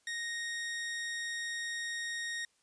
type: tone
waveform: sawtooth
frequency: 1864.7 Hz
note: A#6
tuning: in tune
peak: -32 dBFS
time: 0.07-2.45 s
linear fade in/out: 2 ms
effects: white hiss -72 dBFS RMS until 2.62 s + resampled to 22050 Hz